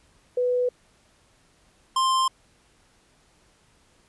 sine / square tone pair in turn, 495.2 / 1049.3 Hz, B4 / C6, +5 / +5 cents, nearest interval octave + minor second, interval 1300 cents, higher second, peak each -20 dBFS, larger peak neither, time 0.37-0.69 / 1.96-2.28 s, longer neither, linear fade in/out 5 ms, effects pink hiss -61 dBFS RMS until 4.08 s + resampled to 24000 Hz

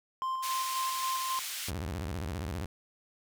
triangle tone with tremolo, 1046.5 Hz, C6, in tune, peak -28 dBFS, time 0.22-1.39 s, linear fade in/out 0 ms, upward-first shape square, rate 3.7 Hz, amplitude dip 30%
pink band-pass noise, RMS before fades -38 dBFS, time 0.42-1.71 s, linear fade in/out 20 ms, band 2500 to 16000 Hz, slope 12 dB/octave
sawtooth tone with vibrato, 82 Hz, E2, 9 cents flat, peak -30 dBFS, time 1.68-2.66 s, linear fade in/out 5 ms, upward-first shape square, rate 15 Hz, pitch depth 280 cents each way
effects none

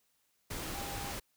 sine tone in noise, 801 Hz, G5, 37 cents sharp, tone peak -44 dBFS, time 0.74-1.12 s, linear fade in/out 10 ms, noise pink, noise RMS -40 dBFS, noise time 0.5-1.2 s, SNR -7 dB, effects white hiss -75 dBFS RMS until 1.36 s

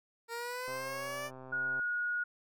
15% pulse linear sweep, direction up, 460.3 to 592 Hz, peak -31 dBFS, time 0.28-1.31 s, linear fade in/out 50 ms
click train, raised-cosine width 1 ms, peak -35 dBFS, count 146, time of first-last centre 0.68-1.795 s, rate 130 Hz
sine tone, 1447 Hz, F#6, 39 cents flat, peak -31 dBFS, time 1.52-2.24 s, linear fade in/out 10 ms
effects none

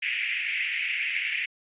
white band-pass noise, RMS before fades -29 dBFS, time 0.02-1.46 s, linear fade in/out 10 ms, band 2000 to 2600 Hz, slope 48 dB/octave, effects resampled to 8000 Hz

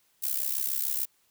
violet noise with amplitude modulation, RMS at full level -26 dBFS, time 0.22-1.06 s, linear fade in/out 20 ms, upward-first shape sine, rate 66.7 Hz, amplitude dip 85%, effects white hiss -68 dBFS RMS until 1.3 s

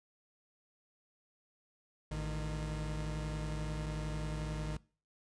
40% pulse tone pair together, 54.76 / 153.1 Hz, A1 / D#3, -8 / -28 cents, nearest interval octave + tritone, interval 1780 cents, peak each -38 / -38 dBFS, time 2.11-4.77 s, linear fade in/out 5 ms, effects noise-tail reverb RT60 0.4 s tail -23 dB re dry + resampled to 22050 Hz

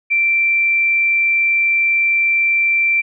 sine tone, 2349 Hz, D7, in tune, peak -12 dBFS, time 0.1-3.02 s, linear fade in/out 20 ms, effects none

